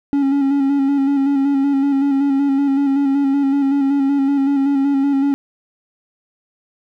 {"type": "tone with vibrato", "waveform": "triangle", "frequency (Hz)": 277.2, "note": "C#4", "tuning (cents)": 0, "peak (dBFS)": -11, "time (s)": [0.13, 5.34], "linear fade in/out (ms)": 0, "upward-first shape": "square", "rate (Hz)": 5.3, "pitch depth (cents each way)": 31, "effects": []}